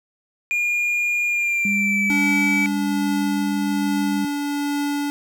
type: tone with pitch glide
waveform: triangle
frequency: 2422 to 2295 Hz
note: D#7 to D7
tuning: -47 to -40 cents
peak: -17 dBFS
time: 0.51-2.66 s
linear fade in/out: 0 ms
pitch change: -93 cents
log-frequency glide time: 1.27-2.14 s
type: tone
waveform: sine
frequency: 201.5 Hz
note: G3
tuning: 48 cents sharp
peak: -22 dBFS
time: 1.65-4.25 s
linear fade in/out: 2 ms
type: tone with tremolo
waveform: square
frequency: 287.9 Hz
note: D4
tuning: 34 cents flat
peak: -21 dBFS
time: 2.1-5.1 s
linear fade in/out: 0 ms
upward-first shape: triangle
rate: 1.2 Hz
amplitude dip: 25%
effects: none